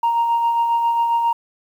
sine tone with tremolo, 932.3 Hz, A#5, in tune, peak -12 dBFS, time 0.03-1.33 s, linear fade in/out 5 ms, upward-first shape sine, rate 7.4 Hz, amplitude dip 40%, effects tanh soft clip ceiling -12 dBFS + 8-bit

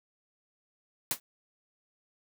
white noise with exponential decay, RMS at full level -24 dBFS, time 1.11-1.2 s, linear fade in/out 2 ms, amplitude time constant 18 ms, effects high-pass 100 Hz 12 dB/octave

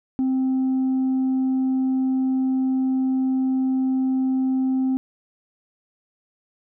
sine tone with tanh clipping, 261.6 Hz, C4, in tune, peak -19 dBFS, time 0.19-4.97 s, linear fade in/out 0 ms, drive 1 dB, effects none

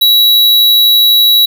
square tone with amplitude modulation, 3900 Hz, B7, 23 cents flat, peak -4 dBFS, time 0.01-1.46 s, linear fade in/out 10 ms, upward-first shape sine, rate 112 Hz, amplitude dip 30%, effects none

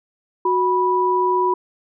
sine tone pair together, 367.8 / 981.9 Hz, F#4 / B5, -10 / -10 cents, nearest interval octave + perfect fourth, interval 1700 cents, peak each -19 / -17 dBFS, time 0.45-1.54 s, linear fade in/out 5 ms, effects none

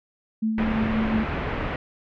sine tone with tremolo, 220 Hz, A3, in tune, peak -20 dBFS, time 0.42-1.24 s, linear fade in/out 10 ms, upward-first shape sine, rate 5.7 Hz, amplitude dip 35%
pink low-pass noise, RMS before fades -28 dBFS, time 0.58-1.76 s, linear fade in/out 2 ms, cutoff 2500 Hz, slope 24 dB/octave
effects none

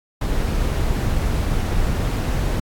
brown noise, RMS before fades -20 dBFS, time 0.21-2.6 s, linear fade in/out 5 ms, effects AAC 64 kbps

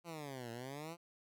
10% pulse exponential two-way sweep, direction down then up, 174.61 to 114.2 to 174.61 Hz, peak -36 dBFS, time 0.04-0.97 s, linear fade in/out 50 ms, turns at 0.51 s, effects none

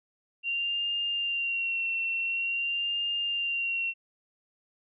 sine tone with vibrato, 2760 Hz, F7, 21 cents flat, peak -27 dBFS, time 0.43-3.94 s, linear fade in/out 50 ms, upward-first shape sine, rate 0.47 Hz, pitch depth 32 cents each way, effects none

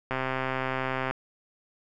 click train, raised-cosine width 0.5 ms, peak -14 dBFS, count 132, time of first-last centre 0.11-1.11 s, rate 131 Hz, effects none

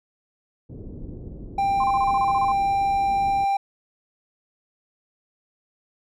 pink low-pass noise, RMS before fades -37 dBFS, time 0.69-3.45 s, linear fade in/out 10 ms, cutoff 410 Hz, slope 24 dB/octave
triangle tone, 791 Hz, G5, 15 cents sharp, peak -17 dBFS, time 1.58-3.57 s, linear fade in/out 5 ms
sine tone bursts, 1046.5 Hz, C6, in tune, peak -22 dBFS, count 11, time 1.8-2.52 s, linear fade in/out 5 ms, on 40 ms, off 28 ms
effects none

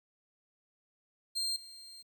35% pulse tone with level steps, 4186 Hz, C8, in tune, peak -30 / -47 dBFS, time 1.35-2.03 s, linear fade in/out 20 ms, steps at 1.56 s, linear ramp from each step 2 ms, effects 11-bit

